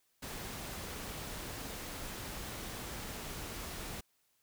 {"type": "noise", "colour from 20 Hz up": "pink", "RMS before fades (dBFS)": -43, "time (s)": [0.22, 4.01], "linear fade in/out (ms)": 10, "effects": ["white hiss -75 dBFS RMS until 4.42 s"]}